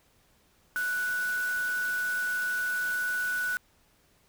sine tone in noise, 1480 Hz, F#6, in tune, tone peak -27 dBFS, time 0.76-3.57 s, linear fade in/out 0 ms, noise white, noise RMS -42 dBFS, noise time 0.76-3.57 s, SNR +12 dB, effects pink hiss -65 dBFS RMS until 4.28 s

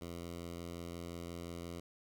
10% pulse tone with notch filter, 85.7 Hz, F2, 32 cents flat, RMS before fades -45 dBFS, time 0.01-1.8 s, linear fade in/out 5 ms, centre 1600 Hz, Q 2, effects none

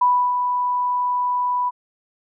sine tone with ADSR envelope, 987.8 Hz, B5, in tune, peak -12 dBFS, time 0.01-1.71 s, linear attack 8 ms, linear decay 310 ms, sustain -6 dB, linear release 30 ms, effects none

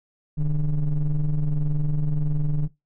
triangle ring-modulated tone, 69.5 Hz, C#2, 5 cents sharp, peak -14 dBFS, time 0.37-2.68 s, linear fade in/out 20 ms, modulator 80.3 Hz, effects noise-tail reverb RT60 0.2 s tail -20 dB re dry

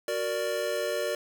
square chord, Gb augmented, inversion none, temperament equal, 370 / 466.2 / 587.3 Hz, Gb4 / Bb4 / D5, 0 / 0 / 0 cents, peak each -36 / -33 / -31 dBFS, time 0.08-1.15 s, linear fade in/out 2 ms, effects 9-bit

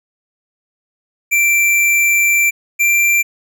square tone pair in turn, 2349 / 2360 Hz, D7 / D7, 0 / +8 cents, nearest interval unison, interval 8 cents, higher second, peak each -11 dBFS, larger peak neither, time 1.31-2.51 / 2.79-3.23 s, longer first, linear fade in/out 20 ms, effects none

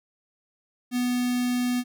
square tone with notch filter, 246.9 Hz, B3, in tune, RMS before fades -25 dBFS, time 0.91-1.84 s, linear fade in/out 50 ms, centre 930 Hz, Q 0.89, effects none

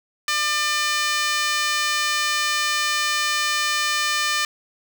5% pulse tone with high-pass filter, 600 Hz, D5, 37 cents sharp, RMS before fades -22 dBFS, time 0.28-4.45 s, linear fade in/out 2 ms, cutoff 1400 Hz, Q 2.9, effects none

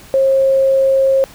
sine tone, 537 Hz, C5, 45 cents sharp, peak -9 dBFS, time 0.14-1.24 s, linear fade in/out 0 ms, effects pink hiss -40 dBFS RMS until 1.34 s

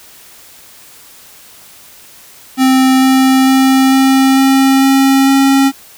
square tone with pitch steps, 261.6 / 263.3 / 264.9 / 266.6 / 268.3 / 270 / 271.8 Hz, C4 / C4 / C4 / C4 / C4 / C#4 / C#4, 0 / +11 / +22 / +33 / +44 / -45 / -34 cents, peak -7 dBFS, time 2.57-5.72 s, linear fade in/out 50 ms, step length 450 ms, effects white hiss -39 dBFS RMS until 5.97 s

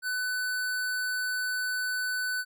square tone, 1500 Hz, F#6, 23 cents sharp, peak -29 dBFS, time 0.02-2.45 s, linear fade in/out 50 ms, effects none

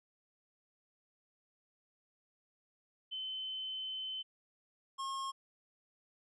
sine / square tone pair in turn, 3060 / 1079.3 Hz, G7 / C#6, -42 / -47 cents, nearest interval octave + tritone, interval 1805 cents, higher first, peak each -38 / -38 dBFS, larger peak neither, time 3.11-4.23 / 4.98-5.32 s, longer first, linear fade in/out 20 ms, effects resampled to 22050 Hz

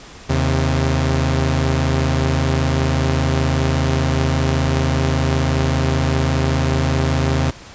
sawtooth tone pair together, 78.9 / 132.69 Hz, D#2 / C3, +25 / +25 cents, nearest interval major sixth, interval 900 cents, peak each -14 dBFS, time 0.29-7.51 s, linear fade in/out 10 ms, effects pink hiss -39 dBFS RMS until 7.74 s + resampled to 16000 Hz

